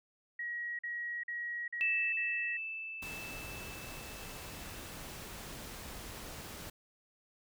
sine tone bursts, 1903 Hz, A#6, 35 cents sharp, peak -36 dBFS, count 5, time 0.39-2.57 s, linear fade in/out 5 ms, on 400 ms, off 45 ms
sine tone with exponential decay, 2637 Hz, E7, in tune, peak -28 dBFS, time 1.81-5.45 s, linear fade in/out 0 ms, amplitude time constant 790 ms
pink noise, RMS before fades -46 dBFS, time 3.02-6.7 s, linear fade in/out 5 ms
effects none

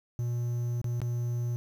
triangle tone with dropouts, 120 Hz, B2, 49 cents flat, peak -26 dBFS, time 0.19-1.56 s, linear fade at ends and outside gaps 0 ms, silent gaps 0.815-0.843 / 1.003-1.017 s, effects 9-bit

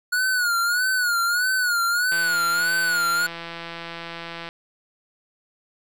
square tone with vibrato, 1450 Hz, F#6, 35 cents flat, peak -20 dBFS, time 0.12-3.27 s, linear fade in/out 10 ms, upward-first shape sine, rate 1.6 Hz, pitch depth 89 cents each way
click train, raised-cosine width 0.3 ms, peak -18 dBFS, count 399, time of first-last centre 2.12-4.489 s, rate 168 Hz
effects none

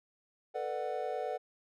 triangle chord, B minor seventh, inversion third, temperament just, 444.5 / 493.9 / 592.7 / 740.8 Hz, A4 / B4 / D5 / F#5, +18 / 0 / +16 / +2 cents, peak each -38 / -37 / -38 / -36 dBFS, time 0.54-1.38 s, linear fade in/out 20 ms, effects none

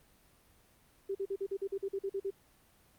sine tone bursts, 392 Hz, G4, in tune, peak -32 dBFS, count 12, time 1.09-2.306 s, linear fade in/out 10 ms, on 61 ms, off 44 ms, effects pink hiss -65 dBFS RMS until 2.98 s + Opus 32 kbps

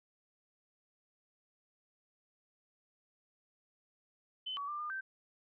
sine tone with pitch steps, 3042 / 1133 / 1189 / 1209 / 1556 Hz, F#7 / C#6 / D6 / D6 / G6, +47 / +37 / +21 / +50 / -13 cents, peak -37 dBFS, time 4.46-5.01 s, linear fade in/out 10 ms, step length 110 ms, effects none

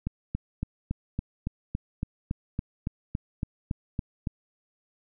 click train, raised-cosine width 5 ms, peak -16 dBFS, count 16, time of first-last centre 0.07-4.272 s, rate 3.57 Hz, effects none

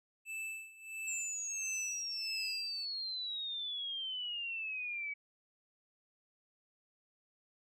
square tone with tremolo, 2637 Hz, E7, in tune, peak -39 dBFS, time 0.25-2.86 s, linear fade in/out 50 ms, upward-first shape sine, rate 1.5 Hz, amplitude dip 85%
sine exponential sweep, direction down, 7459 to 2263 Hz, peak -37 dBFS, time 1.07-5.14 s, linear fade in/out 10 ms
effects low-pass 12000 Hz 12 dB/octave

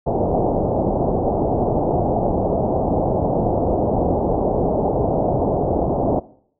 white low-pass noise, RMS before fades -19 dBFS, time 0.06-6.2 s, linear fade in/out 10 ms, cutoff 780 Hz, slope 48 dB/octave, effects noise-tail reverb RT60 0.6 s tail -19 dB re dry

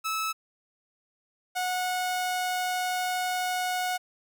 sawtooth tone pair in turn, 1303 / 731.3 Hz, E6 / F#5, -20 / -20 cents, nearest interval minor seventh, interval 1000 cents, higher first, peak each -24 / -23 dBFS, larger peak second, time 0.04-0.33 / 1.55-3.98 s, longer second, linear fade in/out 20 ms, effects none

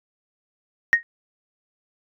sine tone with exponential decay, 1864.7 Hz, A#6, in tune, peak -7 dBFS, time 0.93-1.03 s, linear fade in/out 0 ms, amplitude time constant 21 ms, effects tanh soft clip ceiling -5 dBFS

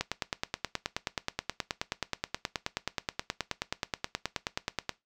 click train, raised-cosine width 0.2 ms, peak -12 dBFS, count 47, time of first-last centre 0.01-4.893 s, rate 9.42 Hz, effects noise-tail reverb RT60 0.2 s tail -19 dB re dry

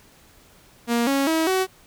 sawtooth tone with pitch steps, 235.7 / 275.5 / 322 / 376.3 Hz, A#3 / C#4 / E4 / F#4, +19 / -11 / -41 / +29 cents, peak -15 dBFS, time 0.87-1.67 s, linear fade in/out 50 ms, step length 200 ms, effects pink hiss -53 dBFS RMS until 1.86 s

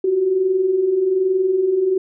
sine tone pair together, 356.6 / 377.8 Hz, F4 / F#4, +36 / +36 cents, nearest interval minor second, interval 100 cents, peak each -24 / -15 dBFS, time 0.04-1.98 s, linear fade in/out 5 ms, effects none

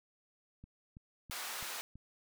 click train, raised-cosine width 5 ms, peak -39 dBFS, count 5, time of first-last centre 0.64-1.956 s, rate 3.04 Hz
pink high-pass noise, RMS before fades -42 dBFS, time 1.31-1.81 s, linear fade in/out 0 ms, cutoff 910 Hz, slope 12 dB/octave
effects none

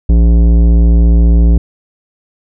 sine tone with tanh clipping, 57.3 Hz, A#1, 29 cents flat, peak -6 dBFS, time 0.09-1.58 s, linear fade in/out 5 ms, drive 14 dB, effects none

